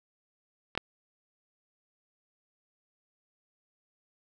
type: clicks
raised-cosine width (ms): 0.3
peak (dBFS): -22 / -8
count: 2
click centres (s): 0.752 / 0.776
effects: none